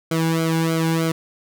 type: tone with flanger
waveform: sawtooth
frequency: 163.1 Hz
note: E3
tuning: 18 cents flat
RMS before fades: -20 dBFS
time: 0.11-1.12 s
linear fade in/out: 5 ms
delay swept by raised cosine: 1.1 to 1.62 ms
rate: 3.2 Hz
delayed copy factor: -1
effects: none